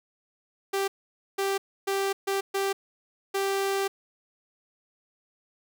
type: tone bursts at uneven times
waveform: sawtooth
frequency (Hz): 392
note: G4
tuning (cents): 0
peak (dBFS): -21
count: 6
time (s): 0.73-0.88 / 1.38-1.58 / 1.87-2.13 / 2.27-2.41 / 2.54-2.73 / 3.34-3.88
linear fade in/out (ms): 10
effects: none